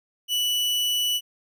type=tone; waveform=40% pulse; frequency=2960 Hz; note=F#7; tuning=in tune; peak=-21 dBFS; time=0.28-1.21 s; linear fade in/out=50 ms; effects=none

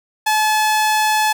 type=tone; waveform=sawtooth; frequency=860 Hz; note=A5; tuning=40 cents flat; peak=-10 dBFS; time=0.26-1.33 s; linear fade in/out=10 ms; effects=none

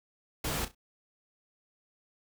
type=noise with echo; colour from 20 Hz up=pink; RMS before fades=-33 dBFS; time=0.44-0.65 s; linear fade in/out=5 ms; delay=33 ms; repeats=3; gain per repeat=-12 dB; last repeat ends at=0.749 s; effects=none

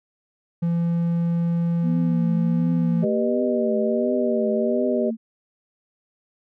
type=tone; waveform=triangle; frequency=169.7 Hz; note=F3; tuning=49 cents flat; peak=-17 dBFS; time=0.62-3.05 s; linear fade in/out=10 ms
type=tone with vibrato; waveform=sine; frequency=235.2 Hz; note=A#3; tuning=16 cents sharp; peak=-23 dBFS; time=1.82-5.17 s; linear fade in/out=50 ms; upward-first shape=triangle; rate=1.4 Hz; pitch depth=130 cents each way
type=chord; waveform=sine; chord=G augmented; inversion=none; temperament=just; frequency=392 / 490 / 612.5 Hz; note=G4 / B4 / D#5; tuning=0 / -14 / -27 cents; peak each=-24 / -27 / -24 dBFS; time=3.02-5.11 s; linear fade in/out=20 ms
effects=none

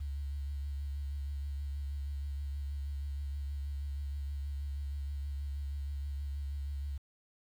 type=tone with vibrato; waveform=sine; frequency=70.7 Hz; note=C#2; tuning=35 cents sharp; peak=-34 dBFS; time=0-6.98 s; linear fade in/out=10 ms; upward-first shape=triangle; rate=6.3 Hz; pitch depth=44 cents each way; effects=tanh soft clip ceiling -30 dBFS + 10-bit

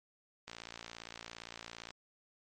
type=click train; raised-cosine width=0.2 ms; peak=-27 dBFS; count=83; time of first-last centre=0.48-1.906 s; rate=57.5 Hz; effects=MP3 48 kbps

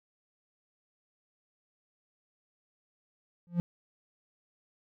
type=tone with exponential growth; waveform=triangle; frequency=173.7 Hz; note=F3; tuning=9 cents flat; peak=-19 dBFS; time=3.47-3.6 s; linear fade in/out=0 ms; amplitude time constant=27 ms; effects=none

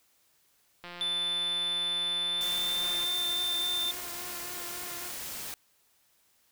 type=click train; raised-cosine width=0.3 ms; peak=-27 dBFS; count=386; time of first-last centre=0.84-3.04 s; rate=175 Hz
type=tone with pitch glide; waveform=triangle; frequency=3520 to 3573 Hz; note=A7 to A7; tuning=0 to +26 cents; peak=-27 dBFS; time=1.01-3.91 s; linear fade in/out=0 ms; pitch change=+26 cents; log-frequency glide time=2.18-2.82 s
type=noise; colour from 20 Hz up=white; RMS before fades=-39 dBFS; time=2.41-5.54 s; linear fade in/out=0 ms
type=tone with vibrato; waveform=10% pulse; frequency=352.6 Hz; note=F4; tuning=17 cents sharp; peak=-36 dBFS; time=2.8-5.13 s; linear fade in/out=50 ms; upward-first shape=sine; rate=3.6 Hz; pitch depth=28 cents each way
effects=white hiss -68 dBFS RMS until 6.51 s

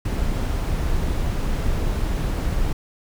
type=noise; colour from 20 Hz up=brown; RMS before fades=-22 dBFS; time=0.05-2.73 s; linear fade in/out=5 ms; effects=none

